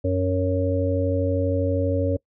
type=harmonic tone; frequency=92.5 Hz; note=F#2; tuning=in tune; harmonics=1 / 3 / 5 / 6; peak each=-23 / -26 / -27 / -25 dBFS; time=0.04-2.17 s; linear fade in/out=10 ms; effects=noise-tail reverb RT60 0.1 s tail -23 dB re dry